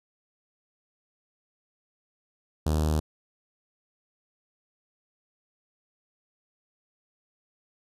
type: tone with notch filter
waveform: sawtooth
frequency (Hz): 77.2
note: D#2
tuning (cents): -13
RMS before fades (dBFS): -25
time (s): 2.66-3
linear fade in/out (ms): 5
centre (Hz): 2100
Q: 0.69
effects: resampled to 32000 Hz